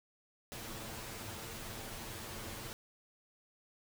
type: noise with comb filter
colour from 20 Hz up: pink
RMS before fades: -45 dBFS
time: 0.52-2.73 s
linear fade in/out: 0 ms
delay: 8.9 ms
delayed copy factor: +0.6
effects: none